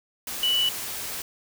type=tone in noise; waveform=sine; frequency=2960 Hz; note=F#7; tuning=in tune; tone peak=-20 dBFS; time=0.43-0.69 s; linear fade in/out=2 ms; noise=white; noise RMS=-33 dBFS; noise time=0.27-1.22 s; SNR=+10 dB; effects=none